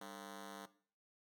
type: ring-modulated tone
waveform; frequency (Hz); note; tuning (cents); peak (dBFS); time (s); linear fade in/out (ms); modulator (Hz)
10% pulse; 248; B3; +7; -37; 0.01-0.66; 5; 51.2
effects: noise-tail reverb RT60 0.5 s tail -17 dB re dry